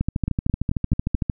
two click trains, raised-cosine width 5 ms, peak -10 / -9 dBFS, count 5 / 18, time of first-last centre 0.28-1.15 / 0.01-1.298 s, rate 4.6 / 13.2 Hz, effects none

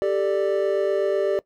triangle chord, G suspended second, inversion none, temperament equal with one note detuned, 392 / 440 / 590 Hz, G4 / A4 / D5, 0 / 0 / +8 cents, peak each -21 / -24 / -21 dBFS, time 0.02-1.39 s, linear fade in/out 0 ms, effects noise-tail reverb RT60 0.1 s tail -19 dB re dry

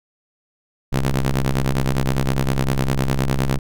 sawtooth ring-modulated tone, 65.4 Hz, C2, in tune, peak -10 dBFS, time 0.92-3.59 s, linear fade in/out 10 ms, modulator 70.3 Hz, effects none

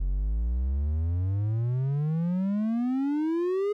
triangle exponential sweep, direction up, 43.74 to 420.3 Hz, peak -22 dBFS, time 0-3.73 s, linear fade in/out 10 ms, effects none

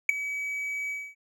triangle tone with ADSR envelope, 2279 Hz, C#7, 47 cents sharp, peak -11 dBFS, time 0.09-1.15 s, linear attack 3 ms, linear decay 9 ms, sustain -17 dB, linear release 250 ms, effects none

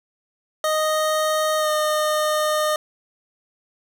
25% pulse tone with pitch glide, 621 to 611.4 Hz, D#5 to D#5, -3 to -30 cents, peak -15 dBFS, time 0.64-2.76 s, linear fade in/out 2 ms, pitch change -27 cents, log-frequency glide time 1.58-1.69 s, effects none

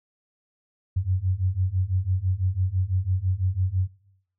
sine beating tone pair, 90.1 / 96.1 Hz, F#2 / G2, -45 / -34 cents, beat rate 6 Hz, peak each -25 / -24 dBFS, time 0.96-3.88 s, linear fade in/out 10 ms, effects noise-tail reverb RT60 0.7 s tail -18 dB re dry

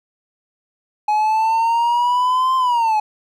triangle exponential two-way sweep, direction up then down, 841 to 1046.5 to 841 Hz, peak -12 dBFS, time 1.08-3 s, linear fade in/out 5 ms, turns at 2.56 s, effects none

